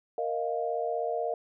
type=chord; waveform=sine; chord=Bb suspended fourth; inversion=none; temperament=equal; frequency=466.2 / 622.3 / 698.5 Hz; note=Bb4 / Eb5 / F5; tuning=0 / 0 / 0 cents; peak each=-32 / -33 / -32 dBFS; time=0.18-1.34 s; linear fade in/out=2 ms; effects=none